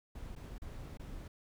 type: noise with dropouts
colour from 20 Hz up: brown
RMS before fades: -45 dBFS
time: 0.15-1.28 s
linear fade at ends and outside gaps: 5 ms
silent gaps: 0.353-0.361 / 0.582-0.618 / 0.973-0.995 s
effects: none